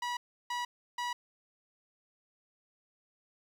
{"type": "tone bursts", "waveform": "sawtooth", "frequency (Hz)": 971, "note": "B5", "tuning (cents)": -30, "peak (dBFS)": -29, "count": 3, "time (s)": [0.02, 1.13], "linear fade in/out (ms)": 5, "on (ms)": 150, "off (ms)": 330, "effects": ["low-pass 6000 Hz 12 dB/octave", "10-bit"]}